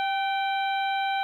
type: harmonic tone with a mistuned harmonic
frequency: 784 Hz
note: G5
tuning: in tune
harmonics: 1 / 2 / 3 / 4 / 5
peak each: -25 / -33 / -35 / -38 / -39 dBFS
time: 0-1.23 s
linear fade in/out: 0 ms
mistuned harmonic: 2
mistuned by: -50 cents
effects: 10-bit